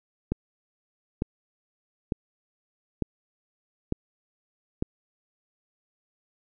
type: click train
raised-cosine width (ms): 3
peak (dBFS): -12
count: 6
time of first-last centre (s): 0.32-4.825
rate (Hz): 1.11
effects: none